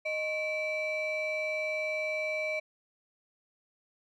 triangle ring-modulated tone, 850 Hz, G#5, 40 cents sharp, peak -25 dBFS, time 0.05-2.6 s, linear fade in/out 10 ms, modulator 1470 Hz, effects none

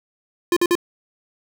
square tone bursts, 349.2 Hz, F4, in tune, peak -15 dBFS, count 3, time 0.52-0.753 s, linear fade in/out 2 ms, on 45 ms, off 49 ms, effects none

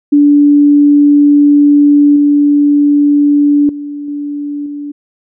sine tone with level steps, 290 Hz, D4, 22 cents flat, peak -3 / -5 / -19 / -16 / -19 dBFS, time 0.12-4.92 s, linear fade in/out 10 ms, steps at 2.16 / 3.69 / 4.08 / 4.66 s, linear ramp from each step 2 ms, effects none

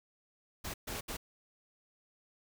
pink noise bursts at uneven times, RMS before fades -40 dBFS, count 3, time 0.64-0.74 / 0.87-1.01 / 1.08-1.17 s, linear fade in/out 10 ms, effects none

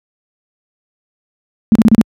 sine tone bursts, 220 Hz, A3, in tune, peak -3 dBFS, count 5, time 1.72-2.013 s, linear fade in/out 0 ms, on 33 ms, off 32 ms, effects high-pass 60 Hz 12 dB/octave

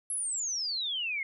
sine exponential sweep, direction down, 11175 to 2100 Hz, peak -30 dBFS, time 0.1-1.23 s, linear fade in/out 2 ms, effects none

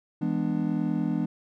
triangle chord, E dominant seventh, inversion none, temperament just, 164.81 / 206 / 247.2 / 296.7 Hz, E3 / G#3 / B3 / D4, 0 / -14 / +2 / +18 cents, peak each -28 dBFS, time 0.21-1.26 s, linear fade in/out 10 ms, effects none

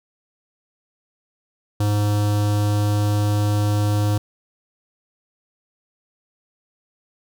square tone with notch filter, 103.83 Hz, G#2, in tune, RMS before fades -19 dBFS, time 1.8-4.18 s, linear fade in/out 5 ms, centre 2100 Hz, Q 1.3, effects none

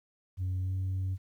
sine tone with pitch glide, 92.5 to 94.12 Hz, F#2 to F#2, 0 to +30 cents, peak -27 dBFS, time 0.37-1.18 s, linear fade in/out 50 ms, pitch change +30 cents, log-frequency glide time 0.61-0.72 s, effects tanh soft clip ceiling -28 dBFS + 11-bit

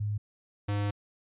sine / square tone pair in turn, 104.3 / 102.39 Hz, G#2 / G#2, +8 / -24 cents, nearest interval unison, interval 32 cents, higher first, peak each -28 dBFS, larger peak neither, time 0-0.18 / 0.68-0.91 s, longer second, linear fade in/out 10 ms, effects resampled to 8000 Hz

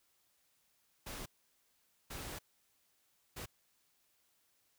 pink noise bursts at uneven times, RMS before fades -45 dBFS, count 3, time 1.06-1.26 / 2.1-2.39 / 3.36-3.46 s, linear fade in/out 10 ms, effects white hiss -75 dBFS RMS until 4.78 s

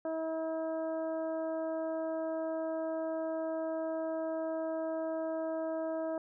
harmonic tone, 321.5 Hz, E4, 43 cents flat, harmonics 1 / 2 / 3 / 4 / 5, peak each -38 / -34 / -47 / -50 / -53 dBFS, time 0.05-6.18 s, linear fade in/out 2 ms, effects none

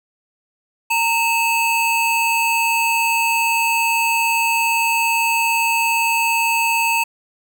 square tone pair together, 919.2 / 2600 Hz, A#5 / E7, -25 / -24 cents, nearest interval octave + tritone, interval 1801 cents, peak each -19 dBFS, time 0.9-7.04 s, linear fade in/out 10 ms, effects 8-bit

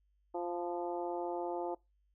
harmonic tone with a mistuned harmonic, 174.5 Hz, F3, 1 cent flat, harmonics 2 / 3 / 4 / 5 / 6 / 7, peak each -38 / -42 / -41 / -42 / -55 / -56 dBFS, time 0.34-1.75 s, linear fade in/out 10 ms, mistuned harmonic 6, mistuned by -42 cents, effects noise-tail reverb RT60 0.2 s tail -22 dB re dry + added 50 Hz sine -70 dBFS peak until 2.14 s

